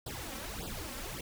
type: noise with flanger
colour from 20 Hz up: pink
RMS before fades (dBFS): -41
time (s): 0.06-1.21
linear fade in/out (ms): 5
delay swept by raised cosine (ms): 0.22 to 3.82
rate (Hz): 1.7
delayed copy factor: +0.95
effects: none